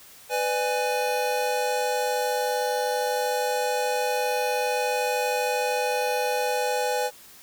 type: chord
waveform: square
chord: G# diminished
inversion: first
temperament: just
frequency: 498.4 / 598 / 830.6 Hz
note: B4 / D5 / G#5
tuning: +16 / +31 / 0 cents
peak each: -27 / -32 / -28 dBFS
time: 0.29-7.11 s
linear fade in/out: 50 ms
effects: white hiss -49 dBFS RMS until 7.42 s